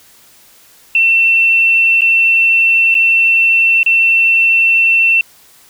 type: tone with dropouts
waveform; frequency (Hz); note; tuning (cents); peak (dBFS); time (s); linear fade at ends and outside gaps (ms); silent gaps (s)
sine; 2694; E7; +37; -7; 0.95-5.21; 2; 2.009-2.018 / 2.943-2.951 / 3.831-3.862
effects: white hiss -45 dBFS RMS until 5.69 s